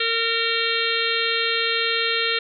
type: harmonic tone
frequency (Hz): 458.5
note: A#4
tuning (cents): -29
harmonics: 1 / 3 / 4 / 5 / 6 / 7 / 8 / 9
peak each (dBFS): -28 / -28 / -28 / -28 / -28 / -28 / -28 / -28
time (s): 0-2.39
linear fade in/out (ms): 5
effects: none